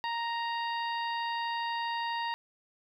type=harmonic tone; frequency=932.3 Hz; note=A#5; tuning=in tune; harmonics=1 / 2 / 3 / 4 / 5; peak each=-32 / -38 / -42 / -44 / -46 dBFS; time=0.04-2.34 s; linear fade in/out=0 ms; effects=11-bit